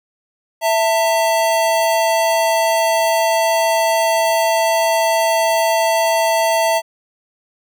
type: tone pair together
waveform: square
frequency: 659 / 899.6 Hz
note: E5 / A5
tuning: -1 / +38 cents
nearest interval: perfect fourth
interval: 539 cents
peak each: -16 / -18 dBFS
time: 0.61-6.82 s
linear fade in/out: 50 ms
effects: none